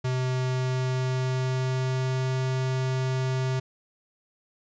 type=tone with pitch glide; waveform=square; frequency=128.3 to 130.17 Hz; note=C3 to C3; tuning=-34 to -9 cents; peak=-25 dBFS; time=0.04-3.6 s; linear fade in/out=10 ms; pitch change=+25 cents; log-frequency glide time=0.17-2.37 s; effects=resampled to 16000 Hz + 11-bit